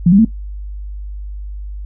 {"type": "tone with pitch steps", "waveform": "sine", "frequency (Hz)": [173.7, 197.24, 224], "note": ["F3", "G3", "A3"], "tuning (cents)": [-9, 11, 31], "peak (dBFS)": -5, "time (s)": [0.06, 0.249], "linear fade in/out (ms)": 5, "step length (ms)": 63, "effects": ["noise-tail reverb RT60 0.1 s tail -17 dB re dry", "added 50 Hz sine -24 dBFS peak until 1.85 s"]}